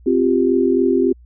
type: chord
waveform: sine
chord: C suspended fourth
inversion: none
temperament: just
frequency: 261.6 / 348.8 / 392.4 Hz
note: C4 / F4 / G4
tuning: 0 / -2 / +2 cents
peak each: -17 dBFS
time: 0.06-1.13 s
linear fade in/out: 10 ms
effects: added 60 Hz sine -42 dBFS peak until 1.25 s